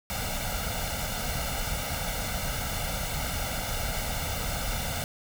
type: noise with comb filter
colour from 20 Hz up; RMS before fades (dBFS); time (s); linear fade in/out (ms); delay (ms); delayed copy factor
pink; -31; 0.1-5.04; 0; 1.4; +0.8
effects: none